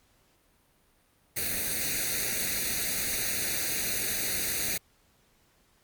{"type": "noise with comb filter", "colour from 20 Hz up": "white", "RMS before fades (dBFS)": -30, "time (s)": [1.36, 4.78], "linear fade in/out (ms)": 10, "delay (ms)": 0.47, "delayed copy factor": 0.8, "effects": ["pink hiss -66 dBFS RMS until 5.83 s", "Opus 48 kbps"]}